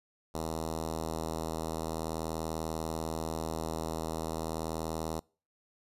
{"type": "tone with notch filter", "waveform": "5% pulse", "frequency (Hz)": 80.4, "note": "E2", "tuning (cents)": -43, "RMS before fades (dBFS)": -36, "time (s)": [0.34, 5.2], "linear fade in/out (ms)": 10, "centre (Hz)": 2300, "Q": 0.79, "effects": ["noise-tail reverb RT60 0.4 s tail -26 dB re dry", "resampled to 32000 Hz"]}